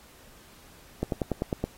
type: slowing click train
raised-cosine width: 2 ms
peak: -13 dBFS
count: 7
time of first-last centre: 1.03-1.64 s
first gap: 92 ms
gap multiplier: 1.04
effects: pink hiss -54 dBFS RMS until 1.77 s + AAC 48 kbps